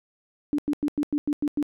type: tone bursts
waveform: sine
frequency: 293 Hz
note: D4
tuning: 4 cents flat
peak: -21 dBFS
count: 8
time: 0.53-1.627 s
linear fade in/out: 0 ms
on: 54 ms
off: 95 ms
effects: none